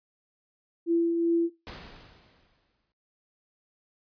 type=tone with tremolo; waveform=sine; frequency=336.7 Hz; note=E4; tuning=37 cents sharp; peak=-20 dBFS; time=0.86-1.5 s; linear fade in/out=50 ms; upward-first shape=triangle; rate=2.6 Hz; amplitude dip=40%
type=noise with exponential decay; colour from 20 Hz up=pink; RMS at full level=-40 dBFS; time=1.67-2.92 s; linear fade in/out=0 ms; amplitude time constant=270 ms
effects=noise-tail reverb RT60 0.3 s tail -21 dB re dry + resampled to 11025 Hz

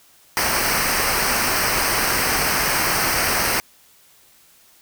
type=noise with comb filter; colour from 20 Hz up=pink; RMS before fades=-20 dBFS; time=0.37-3.6 s; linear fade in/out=0 ms; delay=0.28 ms; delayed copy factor=-0.7; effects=white hiss -53 dBFS RMS until 4.81 s

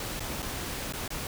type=noise with dropouts; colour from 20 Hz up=pink; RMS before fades=-35 dBFS; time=0-1.27 s; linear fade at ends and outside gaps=2 ms; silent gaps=0.196-0.204 / 0.422-0.426 / 0.925-0.935 / 1.079-1.104 s; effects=none

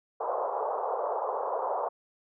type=band-pass noise; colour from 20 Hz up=pink; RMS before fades=-31 dBFS; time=0.2-1.89 s; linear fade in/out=10 ms; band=460 to 1100 Hz; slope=48 dB/octave; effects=none

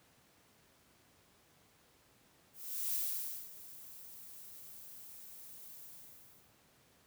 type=noise with ADSR envelope; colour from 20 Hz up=violet; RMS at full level=-35 dBFS; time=2.53-6.54 s; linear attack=410 ms; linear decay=540 ms; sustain=-17 dB; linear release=700 ms; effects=pink hiss -67 dBFS RMS until 7.06 s + high-pass 80 Hz 12 dB/octave

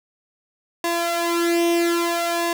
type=tone with flanger; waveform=sawtooth; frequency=340.8 Hz; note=F4; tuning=42 cents flat; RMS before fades=-21 dBFS; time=0.84-2.53 s; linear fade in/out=2 ms; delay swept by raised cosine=1.1 to 2.6 ms; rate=0.6 Hz; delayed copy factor=+0.75; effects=none

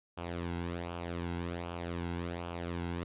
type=tone with flanger; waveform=sawtooth; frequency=86.2 Hz; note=F2; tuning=22 cents flat; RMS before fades=-38 dBFS; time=0.17-3.04 s; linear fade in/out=10 ms; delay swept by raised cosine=0.5 to 1.7 ms; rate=1.3 Hz; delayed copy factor=-0.65; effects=resampled to 8000 Hz

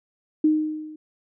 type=tone with level ramp; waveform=sine; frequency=308.7 Hz; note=D#4; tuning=14 cents flat; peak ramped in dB=-13 to -38 dBFS; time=0.44-0.96 s; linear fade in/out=5 ms; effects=none

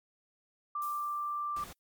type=tone; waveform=sine; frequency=1179 Hz; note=D6; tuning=6 cents sharp; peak=-32 dBFS; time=0.75-1.64 s; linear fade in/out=5 ms
type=noise with exponential decay; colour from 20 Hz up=violet; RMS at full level=-45 dBFS; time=0.82-1.79 s; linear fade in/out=0 ms; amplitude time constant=210 ms
type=noise; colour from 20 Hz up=pink; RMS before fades=-48 dBFS; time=1.56-1.73 s; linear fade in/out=5 ms
effects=MP3 96 kbps

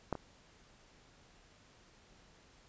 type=clicks; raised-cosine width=1 ms; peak=-19 / -28 dBFS; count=2; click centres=0.127 / 0.153 s; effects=pink hiss -63 dBFS RMS until 2.68 s + resampled to 16000 Hz

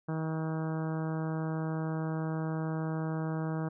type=harmonic tone; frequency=159.2 Hz; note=D#3; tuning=40 cents sharp; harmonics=1 / 2 / 3 / 4 / 5 / 6 / 7 / 8 / 9 / 10; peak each=-32 / -38 / -42 / -44 / -46 / -48 / -49 / -50 / -51 / -52 dBFS; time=0.08-3.69 s; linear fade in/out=10 ms; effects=none

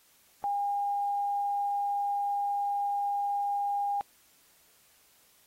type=tone; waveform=sine; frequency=809 Hz; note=G#5; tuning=46 cents flat; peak=-27 dBFS; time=0.44-4.01 s; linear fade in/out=0 ms; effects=white hiss -63 dBFS RMS until 5.46 s + AAC 48 kbps

